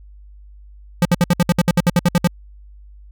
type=tone bursts; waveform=square; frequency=174.61 Hz; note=F3; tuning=in tune; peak=-11 dBFS; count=14; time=1.02-2.274 s; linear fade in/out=2 ms; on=32 ms; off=62 ms; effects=added 50 Hz sine -39 dBFS peak until 3.11 s